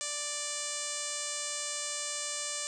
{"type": "tone with low-pass filter", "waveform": "5% pulse", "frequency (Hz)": 587.3, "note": "D5", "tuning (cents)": 0, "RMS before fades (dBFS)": -36, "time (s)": [0.01, 2.67], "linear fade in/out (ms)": 0, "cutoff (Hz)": 8000, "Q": 4.4, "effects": []}